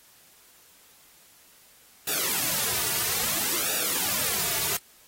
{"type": "noise with flanger", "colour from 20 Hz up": "white", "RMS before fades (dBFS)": -27, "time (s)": [2.07, 4.77], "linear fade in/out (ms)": 5, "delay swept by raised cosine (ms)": [0.94, 3.84], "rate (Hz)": 0.6, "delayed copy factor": -0.85, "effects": ["white hiss -56 dBFS RMS until 5.07 s", "AAC 48 kbps"]}